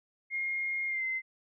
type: tone with pitch glide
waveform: sine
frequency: 2136 to 2067 Hz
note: C7 to C7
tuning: +35 to -22 cents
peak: -30 dBFS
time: 0.3-1.22 s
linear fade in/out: 50 ms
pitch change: -57 cents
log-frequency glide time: 0.87-1.04 s
effects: none